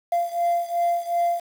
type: beating tone pair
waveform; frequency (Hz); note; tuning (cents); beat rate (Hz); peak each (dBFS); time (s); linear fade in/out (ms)
sine; 690 / 692.7; F5 / F5; -21 / -14; 2.7; -21 / -23; 0.12-1.4; 5
effects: tanh soft clip ceiling -16 dBFS + 7-bit